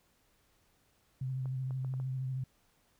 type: tone with vibrato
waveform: sine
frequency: 130.6 Hz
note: C3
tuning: 3 cents flat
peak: -33 dBFS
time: 1.21-2.44 s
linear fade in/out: 5 ms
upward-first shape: sine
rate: 13 Hz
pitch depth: 30 cents each way
type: clicks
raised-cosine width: 1 ms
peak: -37 dBFS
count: 5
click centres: 1.457 / 1.708 / 1.847 / 1.939 / 2 s
effects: pink hiss -71 dBFS RMS until 2.99 s